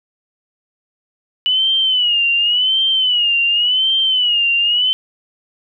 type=tone with vibrato; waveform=sine; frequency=2954 Hz; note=F#7; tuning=3 cents flat; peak=-12 dBFS; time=1.46-4.93 s; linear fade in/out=0 ms; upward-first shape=sine; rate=0.9 Hz; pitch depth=110 cents each way; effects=none